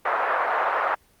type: band-pass noise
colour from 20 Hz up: white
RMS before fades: -23 dBFS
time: 0.05-0.95 s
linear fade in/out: 5 ms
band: 560 to 1500 Hz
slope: 24 dB/octave
effects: pink hiss -59 dBFS RMS until 1.2 s + Opus 24 kbps

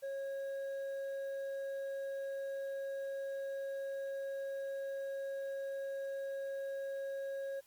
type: tone with hard clipping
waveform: sine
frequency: 547 Hz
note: C#5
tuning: 23 cents flat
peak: -39 dBFS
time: 0.02-7.61 s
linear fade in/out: 20 ms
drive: 4 dB
effects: white hiss -67 dBFS RMS until 7.66 s + Opus 48 kbps

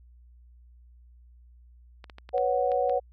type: clicks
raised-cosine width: 0.3 ms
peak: -28 dBFS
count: 7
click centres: 2.042 / 2.098 / 2.184 / 2.291 / 2.38 / 2.718 / 2.896 s
type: chord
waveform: sine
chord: B suspended second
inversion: none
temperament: equal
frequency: 493.9 / 554.4 / 740 Hz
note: B4 / C#5 / F#5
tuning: 0 / 0 / 0 cents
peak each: -27 dBFS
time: 2.33-3 s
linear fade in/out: 20 ms
effects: added 60 Hz sine -51 dBFS peak until 3.12 s

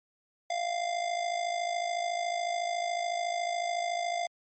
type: tone with amplitude modulation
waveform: square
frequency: 696 Hz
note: F5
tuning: 6 cents flat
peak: -27 dBFS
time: 0.5-4.27 s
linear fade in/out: 5 ms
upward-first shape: sine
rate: 53.9 Hz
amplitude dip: 65%
effects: MP3 32 kbps

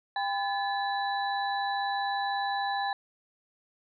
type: tone cluster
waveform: sine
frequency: 798 / 1009 / 1723 / 3958 Hz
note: G5 / B5 / A6 / B7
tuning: +31 / +37 / -37 / +3 cents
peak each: -29 / -38 / -35 / -38 dBFS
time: 0.16-2.93 s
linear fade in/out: 2 ms
effects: none

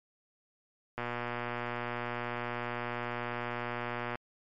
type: click train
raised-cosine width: 0.5 ms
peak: -20 dBFS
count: 382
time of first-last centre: 0.98-4.155 s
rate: 120 Hz
effects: MP3 48 kbps

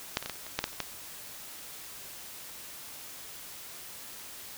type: clicks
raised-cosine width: 0.2 ms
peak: -9 / -20 / -17 / -17 / -30 / -25 / -10 / -11 / -29 / -29 / -13 dBFS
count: 11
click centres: 0.171 / 0.226 / 0.26 / 0.297 / 0.357 / 0.466 / 0.59 / 0.641 / 0.678 / 0.73 / 0.803 s
effects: white hiss -45 dBFS RMS until 4.57 s

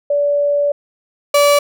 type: tone pair in turn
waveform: sine / 35% pulse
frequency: 577 / 577 Hz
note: D5 / D5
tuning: -31 / -31 cents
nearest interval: unison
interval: 0 cents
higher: neither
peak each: -12 / -7 dBFS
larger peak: second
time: 0.1-0.72 / 1.34-1.59 s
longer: first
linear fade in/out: 5 ms
effects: none

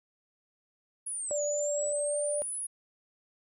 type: exponential two-way sweep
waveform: sine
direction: down then up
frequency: 10500 to 6750 to 10500 Hz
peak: -33 dBFS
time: 1.06-2.67 s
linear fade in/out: 10 ms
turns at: 1.43 s
type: tone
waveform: sine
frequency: 587.3 Hz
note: D5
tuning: in tune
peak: -29 dBFS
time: 1.31-2.42 s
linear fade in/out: 0 ms
effects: none

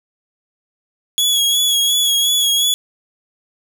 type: tone with vibrato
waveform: sawtooth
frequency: 3355 Hz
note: G#7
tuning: 17 cents sharp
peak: -10 dBFS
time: 1.18-2.74 s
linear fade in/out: 0 ms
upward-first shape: sine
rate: 2.8 Hz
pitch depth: 33 cents each way
effects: none

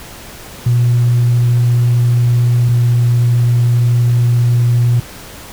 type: tone pair in turn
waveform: sine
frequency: 120.7 / 120.21 Hz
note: B2 / B2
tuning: -39 / -46 cents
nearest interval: unison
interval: 7 cents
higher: first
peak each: -7 dBFS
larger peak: neither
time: 0.66-2.69 / 2.69-5 s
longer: second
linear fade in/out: 5 ms
effects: tanh soft clip ceiling -5 dBFS + pink hiss -33 dBFS RMS until 5.52 s

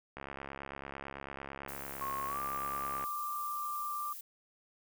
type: click train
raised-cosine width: 0.5 ms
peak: -27 dBFS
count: 199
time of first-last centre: 0.17-3.04 s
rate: 69 Hz
type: noise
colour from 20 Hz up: violet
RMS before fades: -46 dBFS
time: 1.68-4.21 s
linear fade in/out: 5 ms
type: tone with pitch glide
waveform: sine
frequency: 1085 to 1183.2 Hz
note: C#6 to D6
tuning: -37 to +13 cents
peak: -35 dBFS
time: 2.01-4.13 s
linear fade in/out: 5 ms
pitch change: +150 cents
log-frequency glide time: 2.27-2.38 s
effects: none

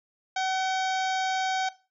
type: harmonic tone with a mistuned harmonic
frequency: 756 Hz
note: F#5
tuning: 37 cents sharp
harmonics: 1 / 2 / 3 / 4 / 5 / 6 / 7 / 8 / 9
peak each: -27 / -33 / -37 / -39 / -41 / -43 / -44 / -45 / -46 dBFS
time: 0.36-1.69 s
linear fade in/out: 5 ms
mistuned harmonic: 4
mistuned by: +79 cents
effects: noise-tail reverb RT60 0.3 s tail -17 dB re dry

